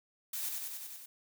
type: noise with echo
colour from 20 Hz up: blue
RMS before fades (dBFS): -38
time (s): 0.33-0.49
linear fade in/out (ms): 5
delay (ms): 95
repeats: 6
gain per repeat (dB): -2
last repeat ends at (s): 1.06
effects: none